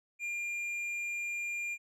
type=tone with tanh clipping; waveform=sine; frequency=2400 Hz; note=D7; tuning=37 cents sharp; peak=-35 dBFS; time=0.19-1.78 s; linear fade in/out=50 ms; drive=6 dB; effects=none